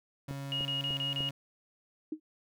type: tone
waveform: 35% pulse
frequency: 138.59 Hz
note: C#3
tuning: in tune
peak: -36 dBFS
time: 0.28-1.31 s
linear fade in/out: 5 ms
type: click train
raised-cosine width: 2 ms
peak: -28 dBFS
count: 4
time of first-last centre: 0.31-1.206 s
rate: 3.35 Hz
type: tone bursts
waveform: sine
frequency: 2876 Hz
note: F#7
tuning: 50 cents flat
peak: -31 dBFS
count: 5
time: 0.52-1.29 s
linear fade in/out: 0 ms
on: 130 ms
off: 30 ms
type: tone with exponential decay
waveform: sine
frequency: 311.1 Hz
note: D#4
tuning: in tune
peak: -29 dBFS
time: 2.12-2.2 s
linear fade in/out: 5 ms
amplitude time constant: 17 ms
effects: none